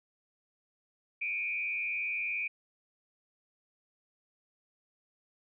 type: tone with frequency modulation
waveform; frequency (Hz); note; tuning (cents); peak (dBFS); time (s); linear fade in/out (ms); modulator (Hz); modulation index
sine; 2397; D7; +35; -31; 1.21-2.48; 10; 97.2; 1.1
effects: none